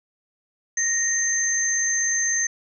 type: tone pair together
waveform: sine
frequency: 1864.7 / 6272 Hz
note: A#6 / G8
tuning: 0 / 0 cents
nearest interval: octave + major sixth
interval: 2100 cents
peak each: -25 / -21 dBFS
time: 0.77-2.47 s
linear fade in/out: 5 ms
effects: none